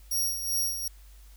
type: tone with tremolo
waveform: 15% pulse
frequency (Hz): 5630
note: F8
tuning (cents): +13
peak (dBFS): -19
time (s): 0.11-0.88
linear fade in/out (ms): 5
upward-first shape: sine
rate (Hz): 2.6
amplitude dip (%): 60
effects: added 50 Hz sine -48 dBFS peak until 1.36 s + white hiss -60 dBFS RMS until 1.36 s